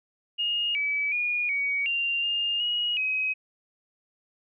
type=tone with pitch steps; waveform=sine; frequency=2851 / 2292 / 2440 / 2252 / 2779 / 2818 / 2895 / 2534 Hz; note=F7 / D7 / D#7 / C#7 / F7 / F7 / F#7 / D#7; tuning=+35 / -43 / -34 / +27 / -9 / +15 / -38 / +31 cents; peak=-24 dBFS; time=0.38-3.34 s; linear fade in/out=20 ms; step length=370 ms; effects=none